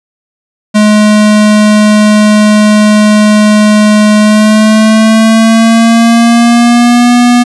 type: tone with pitch glide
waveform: square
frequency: 211.4 to 242.8 Hz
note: G#3 to B3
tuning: +31 to -29 cents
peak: -3 dBFS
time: 0.74-7.44 s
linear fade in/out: 20 ms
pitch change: +240 cents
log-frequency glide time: 4.19-7.12 s
effects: resampled to 24000 Hz